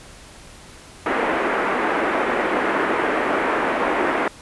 pink band-pass noise, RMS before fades -21 dBFS, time 1.06-4.28 s, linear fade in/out 2 ms, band 280 to 2100 Hz, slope 24 dB/octave, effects pink hiss -43 dBFS RMS until 4.41 s + resampled to 24000 Hz

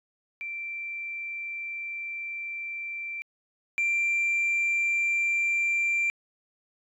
sine tone pair in turn, 2349 / 2361 Hz, D7 / D7, 0 / +9 cents, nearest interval unison, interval 9 cents, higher second, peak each -32 / -21 dBFS, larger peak second, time 0.41-3.22 / 3.78-6.1 s, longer first, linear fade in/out 0 ms, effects tanh soft clip ceiling -21 dBFS

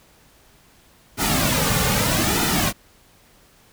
pink noise with flanger, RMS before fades -20 dBFS, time 1.17-2.73 s, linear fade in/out 50 ms, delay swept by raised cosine 1.8 to 3.1 ms, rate 0.8 Hz, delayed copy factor -0.7, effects pink hiss -54 dBFS RMS until 3.72 s

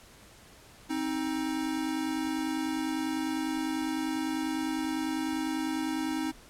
square tone pair together, 264.5 / 314.5 Hz, C4 / D#4, +19 / +19 cents, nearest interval minor third, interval 300 cents, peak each -34 / -32 dBFS, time 0.89-6.32 s, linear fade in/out 20 ms, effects pink hiss -54 dBFS RMS until 6.49 s + low-pass 12000 Hz 12 dB/octave

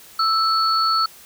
sine tone pair together, 1318.5 / 4420 Hz, E6 / C#8, 0 / -6 cents, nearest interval octave + major sixth, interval 2094 cents, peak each -17 / -21 dBFS, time 0.19-1.06 s, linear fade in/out 5 ms, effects white hiss -45 dBFS RMS until 1.25 s

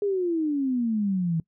sine exponential sweep, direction down, 415.3 to 159.1 Hz, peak -22 dBFS, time 0.02-1.4 s, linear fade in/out 2 ms, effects noise-tail reverb RT60 0.1 s tail -22 dB re dry

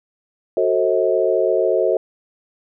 sine chord, F# diminished seventh, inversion none, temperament just, 370 / 444 / 532.8 / 639.4 Hz, F#4 / A4 / C5 / Eb5, 0 / +16 / +31 / +47 cents, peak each -20 dBFS, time 0.57-1.97 s, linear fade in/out 2 ms, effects none

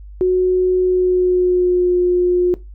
sine tone with pitch glide, 367.3 to 357.5 Hz, F#4 to F4, -13 to +41 cents, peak -11 dBFS, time 0.21-2.54 s, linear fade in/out 0 ms, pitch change -46 cents, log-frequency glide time 0.8-1.97 s, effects noise-tail reverb RT60 0.2 s tail -18 dB re dry + added 50 Hz sine -33 dBFS peak until 2.74 s

